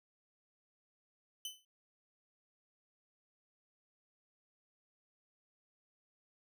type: tone with exponential decay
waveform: sawtooth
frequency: 3032 Hz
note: F#7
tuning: 42 cents sharp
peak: -34 dBFS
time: 1.45-1.65 s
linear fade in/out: 2 ms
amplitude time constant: 42 ms
effects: none